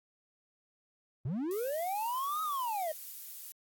triangle linear two-way sweep, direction up then down, 108.8 to 1281 to 605 Hz, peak -30 dBFS, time 1.25-2.92 s, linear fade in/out 5 ms, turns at 2.42 s
violet noise, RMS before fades -44 dBFS, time 1.51-3.52 s, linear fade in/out 0 ms
effects AAC 64 kbps

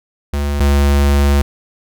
square tone pair in turn, 71.7 / 70.79 Hz, D2 / C#2, -41 / +37 cents, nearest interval unison, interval 22 cents, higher first, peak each -16 / -10 dBFS, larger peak second, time 0.33-0.6 / 0.6-1.42 s, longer second, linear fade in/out 5 ms, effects none

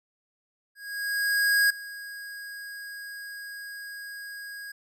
square tone with ADSR envelope, 1643 Hz, G#6, 19 cents flat, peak -19 dBFS, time 0.75-4.72 s, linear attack 950 ms, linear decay 6 ms, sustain -19 dB, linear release 7 ms, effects none

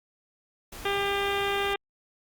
pink noise, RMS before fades -42 dBFS, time 0.72-1.74 s, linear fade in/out 5 ms
harmonic tone, 399.4 Hz, G4, 32 cents sharp, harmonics 1 / 2 / 3 / 4 / 5 / 6 / 7 / 8 / 9, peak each -29 / -32 / -34 / -35 / -36 / -37 / -37 / -38 / -39 dBFS, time 0.85-1.76 s, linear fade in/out 5 ms
effects Opus 48 kbps

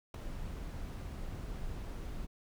brown noise with ADSR envelope, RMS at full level -32 dBFS, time 0.14-2.27 s, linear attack 4 ms, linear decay 5 ms, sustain -9 dB, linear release 24 ms, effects none

